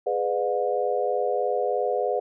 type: chord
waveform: sine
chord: G# diminished seventh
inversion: none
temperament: just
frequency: 415.3 / 498.4 / 598 / 717.6 Hz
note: G#4 / B4 / D5 / F5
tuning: 0 / +16 / +31 / +47 cents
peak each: -28 / -26 / -29 / -28 dBFS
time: 0.06-2.2 s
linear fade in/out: 10 ms
effects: none